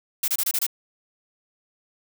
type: noise bursts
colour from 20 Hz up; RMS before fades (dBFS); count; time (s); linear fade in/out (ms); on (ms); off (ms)
blue; -23; 6; 0.23-0.666; 5; 51; 26
effects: none